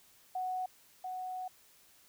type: tone pair in turn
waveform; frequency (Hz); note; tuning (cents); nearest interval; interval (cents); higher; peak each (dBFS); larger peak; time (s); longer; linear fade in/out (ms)
sine; 740 / 740; F#5 / F#5; 0 / 0; unison; 0; neither; -33 / -37; first; 0.35-0.66 / 1.04-1.48; second; 5
effects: white hiss -63 dBFS RMS until 2.08 s